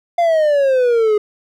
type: exponential sweep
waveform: triangle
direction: down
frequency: 699 to 414.2 Hz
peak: -9 dBFS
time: 0.18-1.18 s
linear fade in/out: 5 ms
effects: none